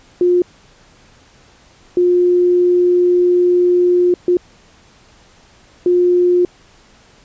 sine tone bursts at uneven times, 355.8 Hz, F4, 32 cents sharp, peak -9 dBFS, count 4, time 0.21-0.42 / 1.97-4.14 / 4.28-4.37 / 5.86-6.45 s, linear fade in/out 2 ms, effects pink hiss -48 dBFS RMS until 7.24 s + resampled to 16000 Hz

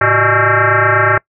sine tone with frequency modulation, 108.4 Hz, A2, 25 cents flat, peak -8 dBFS, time 0.01-1.18 s, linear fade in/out 5 ms, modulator 245 Hz, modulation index 7.3, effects noise-tail reverb RT60 0.1 s tail -24 dB re dry

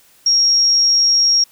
sine tone, 5588 Hz, F8, in tune, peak -10 dBFS, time 0.26-1.44 s, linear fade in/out 5 ms, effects white hiss -51 dBFS RMS until 1.51 s

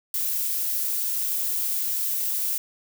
violet noise, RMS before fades -26 dBFS, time 0.14-2.58 s, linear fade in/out 2 ms, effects none

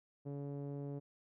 sawtooth tone with low-pass filter, 141.9 Hz, C#3, 41 cents sharp, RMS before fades -43 dBFS, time 0.25-1 s, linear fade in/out 20 ms, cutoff 470 Hz, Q 1.5, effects none

